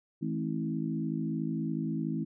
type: harmonic tone with a mistuned harmonic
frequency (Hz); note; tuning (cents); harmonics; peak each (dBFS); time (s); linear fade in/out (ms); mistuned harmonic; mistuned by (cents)
53.8; A1; -38; 3 / 4 / 5 / 6; -34 / -35 / -36 / -37; 0.21-2.25; 20; 5; -21
effects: none